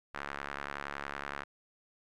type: tone with band-pass filter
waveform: sawtooth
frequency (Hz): 70.7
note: C#2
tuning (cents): +35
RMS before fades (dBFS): -41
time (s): 0.14-1.44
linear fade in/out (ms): 10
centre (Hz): 1500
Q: 1.8
effects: none